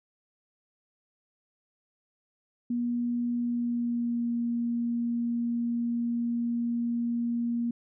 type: tone with pitch glide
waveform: sine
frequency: 240 to 236.1 Hz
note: B3 to A#3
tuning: -49 to +22 cents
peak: -26 dBFS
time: 2.7-7.71 s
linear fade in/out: 5 ms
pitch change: -29 cents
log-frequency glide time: 3.34-4.31 s
effects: none